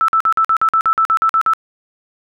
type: tone bursts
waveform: sine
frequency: 1319 Hz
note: E6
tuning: 1 cent sharp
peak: -10 dBFS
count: 13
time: 0.01-1.535 s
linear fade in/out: 0 ms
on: 73 ms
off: 48 ms
effects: none